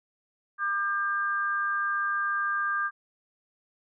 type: tone pair together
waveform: sine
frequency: 1199 / 1596.5 Hz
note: D6 / G6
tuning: +36 / +31 cents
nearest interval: perfect fourth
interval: 495 cents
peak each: -28 dBFS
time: 0.58-2.91 s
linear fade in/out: 50 ms
effects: none